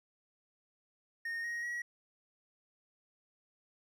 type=tone with pitch steps; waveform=triangle; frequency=1845 / 1879.4 / 1914.5 Hz; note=A#6 / A#6 / A#6; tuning=-18 / +14 / +46 cents; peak=-34 dBFS; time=1.25-1.82 s; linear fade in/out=5 ms; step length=190 ms; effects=none